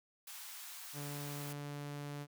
white high-pass noise, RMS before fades -49 dBFS, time 0.27-1.53 s, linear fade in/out 5 ms, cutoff 790 Hz, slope 24 dB/octave
sawtooth tone, 144.7 Hz, D3, 25 cents flat, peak -38 dBFS, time 0.93-2.27 s, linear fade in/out 50 ms
effects none

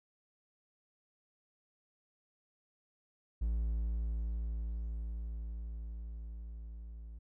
triangle tone with level ramp, 56.1 Hz, A1, 34 cents sharp, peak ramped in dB -28 to -43 dBFS, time 3.41-7.19 s, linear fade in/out 10 ms, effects none

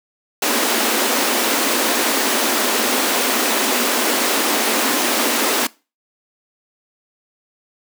pink high-pass noise, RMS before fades -18 dBFS, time 0.42-5.67 s, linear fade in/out 5 ms, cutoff 220 Hz, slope 96 dB/octave, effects noise-tail reverb RT60 0.3 s tail -22 dB re dry

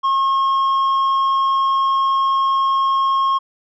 triangle tone with tanh clipping, 1081 Hz, C#6, 44 cents flat, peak -15 dBFS, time 0.03-3.39 s, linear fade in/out 20 ms, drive 9 dB, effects none

